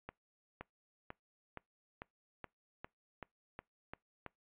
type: accelerating click train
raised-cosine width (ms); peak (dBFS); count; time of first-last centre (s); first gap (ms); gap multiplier
0.5; -29; 11; 0.09-4.263; 520; 0.95
effects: noise-tail reverb RT60 0.2 s tail -25 dB re dry + resampled to 8000 Hz